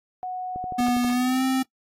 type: tone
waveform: sine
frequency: 736 Hz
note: F#5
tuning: 9 cents flat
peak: -28 dBFS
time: 0.23-1.04 s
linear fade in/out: 0 ms
type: click train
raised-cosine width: 2 ms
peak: -23 dBFS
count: 7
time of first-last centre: 0.56-1.048 s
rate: 12.3 Hz
type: tone with pitch glide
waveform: square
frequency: 244.5 to 262 Hz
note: B3 to C4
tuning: -17 to +2 cents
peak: -21 dBFS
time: 0.78-1.63 s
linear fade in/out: 10 ms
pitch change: +119 cents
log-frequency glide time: 1.1-1.43 s
effects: noise-tail reverb RT60 0.1 s tail -22 dB re dry + AAC 48 kbps